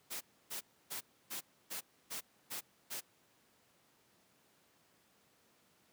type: noise bursts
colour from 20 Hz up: white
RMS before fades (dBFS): -42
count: 8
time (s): 0.1-3.01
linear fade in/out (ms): 20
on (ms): 110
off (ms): 290
effects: pink hiss -70 dBFS RMS until 5.92 s + high-pass 150 Hz 12 dB/octave

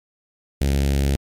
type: tone with notch filter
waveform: sawtooth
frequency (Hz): 69.3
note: C#2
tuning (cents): 0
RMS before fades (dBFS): -19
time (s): 0.61-1.16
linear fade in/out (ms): 0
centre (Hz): 1100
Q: 0.72
effects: MP3 96 kbps

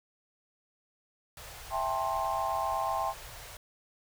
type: band-stop noise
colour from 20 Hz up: pink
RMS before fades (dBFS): -46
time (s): 1.37-3.57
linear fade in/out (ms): 2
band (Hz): 120 to 480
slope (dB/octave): 24
type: chord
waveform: sine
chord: A minor seventh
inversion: second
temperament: just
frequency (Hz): 660 / 792 / 880 / 1056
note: E5 / G5 / A5 / C6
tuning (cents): +2 / +18 / 0 / +16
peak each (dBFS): -35 / -33 / -36 / -33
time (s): 1.7-3.14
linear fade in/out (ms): 50
effects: none

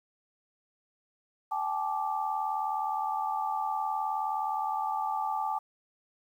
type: chord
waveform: sine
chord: G suspended second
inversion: none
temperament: equal with one note detuned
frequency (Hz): 784 / 863.4 / 1174.7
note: G5 / A5 / D6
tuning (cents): 0 / -33 / 0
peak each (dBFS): -34 / -31 / -35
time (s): 1.51-5.59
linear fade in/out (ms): 10
effects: 10-bit

